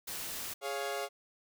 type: noise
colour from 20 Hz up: white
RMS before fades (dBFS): -40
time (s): 0.07-0.54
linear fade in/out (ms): 10
type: chord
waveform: sawtooth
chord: Db major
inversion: second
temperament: equal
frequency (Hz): 415.3 / 554.4 / 698.5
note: Ab4 / Db5 / F5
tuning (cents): 0 / 0 / 0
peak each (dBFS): -35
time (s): 0.61-1.09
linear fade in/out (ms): 50
effects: none